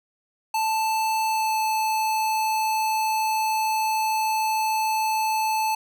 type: tone with pitch glide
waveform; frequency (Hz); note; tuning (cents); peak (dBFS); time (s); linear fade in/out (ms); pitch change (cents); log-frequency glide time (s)
square; 880 to 873.4; A5 to A5; 0 to -13; -22; 0.54-5.75; 5; -13; 1.26-1.57
effects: none